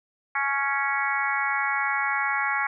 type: harmonic tone with a mistuned harmonic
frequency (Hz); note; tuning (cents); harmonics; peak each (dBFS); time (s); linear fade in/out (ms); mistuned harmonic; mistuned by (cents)
277.2; C#4; 0; 3 / 4 / 5 / 6 / 7 / 8; -30 / -30 / -30 / -30 / -30 / -30; 0.35-2.67; 5; 3; +16
effects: none